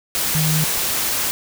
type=tone in noise; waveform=sine; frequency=156.1 Hz; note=D#3; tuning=6 cents sharp; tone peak=-17 dBFS; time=0.35-0.64 s; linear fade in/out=0 ms; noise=white; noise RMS=-21 dBFS; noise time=0.15-1.31 s; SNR=+1 dB; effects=none